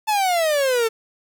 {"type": "exponential sweep", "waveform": "45% pulse", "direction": "down", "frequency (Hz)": [880, 440], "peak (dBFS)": -17, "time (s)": [0.07, 0.89], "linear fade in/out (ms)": 20, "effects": ["9-bit"]}